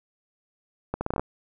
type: accelerating click train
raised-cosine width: 1 ms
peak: -13 dBFS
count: 8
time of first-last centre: 0.94-1.196 s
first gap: 70 ms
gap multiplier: 0.77
effects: none